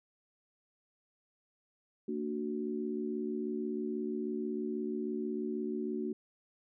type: chord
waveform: sine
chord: Bb augmented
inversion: none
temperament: equal with one note detuned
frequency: 227.5 / 293.7 / 370 Hz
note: Bb3 / D4 / F#4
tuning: -42 / 0 / 0 cents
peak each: -37 / -39 / -37 dBFS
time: 2.08-6.13 s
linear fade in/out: 5 ms
effects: none